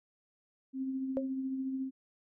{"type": "tone with tremolo", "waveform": "sine", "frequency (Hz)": 264.6, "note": "C4", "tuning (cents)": 20, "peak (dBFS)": -31, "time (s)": [0.73, 1.91], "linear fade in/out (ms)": 50, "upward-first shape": "triangle", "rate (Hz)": 14, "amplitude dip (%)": 40}
{"type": "tone with exponential decay", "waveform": "sine", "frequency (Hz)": 540, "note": "C#5", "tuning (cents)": -45, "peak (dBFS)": -27, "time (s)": [1.17, 1.3], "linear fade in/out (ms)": 0, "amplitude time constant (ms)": 27}
{"effects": []}